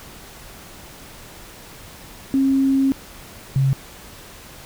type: tone pair in turn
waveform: sine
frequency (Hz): 270 / 135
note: C#4 / C#3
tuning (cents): -45 / -45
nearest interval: octave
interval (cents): 1200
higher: first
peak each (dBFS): -14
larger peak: neither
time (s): 2.34-2.92 / 3.56-3.73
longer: first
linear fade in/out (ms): 0
effects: pink hiss -41 dBFS RMS until 4.65 s